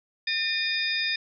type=tone cluster; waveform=sine; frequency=1806 / 2442 / 3643 / 4944 Hz; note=A6 / D#7 / A#7 / D#8; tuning=+45 / -33 / -41 / -12 cents; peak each=-30 dBFS; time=0.27-1.16 s; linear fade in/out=5 ms; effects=none